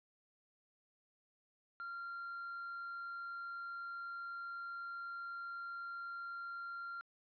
triangle tone, 1384 Hz, F6, 16 cents flat, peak -40 dBFS, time 1.8-7.01 s, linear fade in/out 0 ms, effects tanh soft clip ceiling -37 dBFS + resampled to 11025 Hz

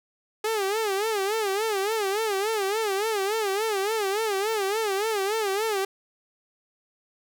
sawtooth tone with vibrato, 415.3 Hz, G#4, in tune, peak -20 dBFS, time 0.44-5.85 s, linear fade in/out 5 ms, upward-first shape sine, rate 3.5 Hz, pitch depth 140 cents each way, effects none

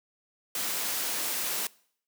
white noise, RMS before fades -31 dBFS, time 0.55-1.67 s, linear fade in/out 2 ms, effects noise-tail reverb RT60 0.6 s tail -23 dB re dry + high-pass 200 Hz 12 dB/octave

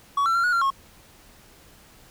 triangle tone with pitch steps, 1125 / 1347 / 1376 / 1454 / 1378 / 1088 Hz, C#6 / E6 / F6 / F#6 / F6 / C#6, +25 / +37 / -26 / -31 / -24 / -33 cents, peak -17 dBFS, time 0.17-0.704 s, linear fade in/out 5 ms, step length 89 ms, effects pink hiss -52 dBFS RMS until 2.1 s

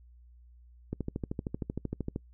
click train, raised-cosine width 3 ms, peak -20 dBFS, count 17, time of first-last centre 0.93-2.161 s, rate 13 Hz, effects noise-tail reverb RT60 0.1 s tail -26 dB re dry + added 60 Hz sine -53 dBFS peak until 2.33 s

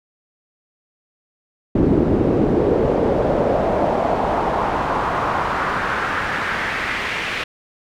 brown noise with band-pass filter sweep, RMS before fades -19 dBFS, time 1.75-7.44 s, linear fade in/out 5 ms, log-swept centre 310 to 2400 Hz, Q 2.1, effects none

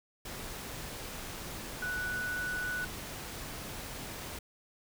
sine tone in noise, 1480 Hz, F#6, in tune, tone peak -33 dBFS, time 1.82-2.85 s, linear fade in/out 5 ms, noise pink, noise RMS -42 dBFS, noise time 0.25-4.39 s, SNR +6 dB, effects none

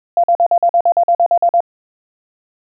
sine tone bursts, 690 Hz, F5, 21 cents flat, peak -8 dBFS, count 13, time 0.17-1.605 s, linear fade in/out 2 ms, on 67 ms, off 47 ms, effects none

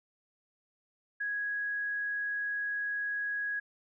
sine tone, 1661.2 Hz, G#6, in tune, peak -31 dBFS, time 1.2-3.6 s, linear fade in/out 10 ms, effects none

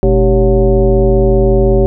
sine tone with frequency modulation, 217.7 Hz, A3, 18 cents flat, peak -6 dBFS, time 0.03-1.86 s, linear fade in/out 0 ms, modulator 170 Hz, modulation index 1.9, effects none

